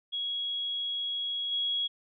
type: tone with level steps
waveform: sine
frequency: 3322 Hz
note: G#7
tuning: in tune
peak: -30 / -27 dBFS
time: 0.12-1.88 s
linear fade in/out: 20 ms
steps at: 1.51 s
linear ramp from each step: 20 ms
effects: none